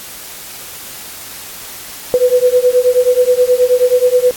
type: beating tone pair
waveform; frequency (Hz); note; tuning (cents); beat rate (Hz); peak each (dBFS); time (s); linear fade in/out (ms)
sine; 493.5 / 502.9; B4 / B4; -1 / +31; 9.4; -11; 2.14-4.31; 0
effects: white hiss -30 dBFS RMS until 4.36 s + AAC 64 kbps